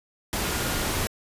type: tone in noise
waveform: sine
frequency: 1424 Hz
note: F6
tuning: 33 cents sharp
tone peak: -38 dBFS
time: 0.44-0.86 s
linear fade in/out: 0 ms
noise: pink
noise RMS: -27 dBFS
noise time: 0.33-1.07 s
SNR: -14 dB
effects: resampled to 32000 Hz